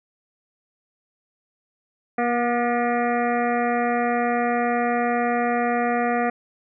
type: harmonic tone with a mistuned harmonic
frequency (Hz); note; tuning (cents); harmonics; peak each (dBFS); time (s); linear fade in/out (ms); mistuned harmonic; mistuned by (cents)
239.5; A#3; +47; 1 / 2 / 3 / 5 / 6 / 7 / 8 / 9 / 10; -25 / -26 / -23 / -31 / -33 / -36 / -32 / -39 / -38; 2.18-6.3; 5; 7; +60
effects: none